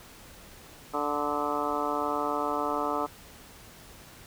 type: harmonic tone with a mistuned harmonic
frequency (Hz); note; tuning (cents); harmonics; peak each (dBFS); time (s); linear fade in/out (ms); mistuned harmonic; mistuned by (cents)
146.83; D3; 0; 2 / 3 / 4 / 5 / 6 / 7 / 8 / 9; -35 / -35 / -35 / -35 / -35 / -35 / -35 / -35; 0.93-3.07; 20; 9; -39
effects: pink hiss -50 dBFS RMS until 4.26 s